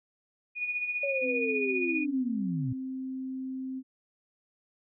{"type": "tone with tremolo", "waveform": "sine", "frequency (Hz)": 2459, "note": "D#7", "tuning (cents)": -21, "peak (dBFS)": -27, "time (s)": [0.55, 2.06], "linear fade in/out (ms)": 50, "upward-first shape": "sine", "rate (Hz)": 15, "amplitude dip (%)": 55}
{"type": "linear sweep", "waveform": "sine", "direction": "down", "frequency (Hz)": [567, 116.54], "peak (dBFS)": -29, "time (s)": [1.03, 2.73], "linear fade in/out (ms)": 5}
{"type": "tone", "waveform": "sine", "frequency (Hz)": 261.6, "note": "C4", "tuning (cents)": 0, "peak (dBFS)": -33, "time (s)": [1.21, 3.83], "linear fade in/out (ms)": 50}
{"effects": []}